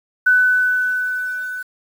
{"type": "tone with level ramp", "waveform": "sine", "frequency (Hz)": 1499, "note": "F#6", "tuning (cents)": 22, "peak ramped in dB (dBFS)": [-9, -25], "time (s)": [0.26, 1.63], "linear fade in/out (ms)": 10, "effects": ["7-bit"]}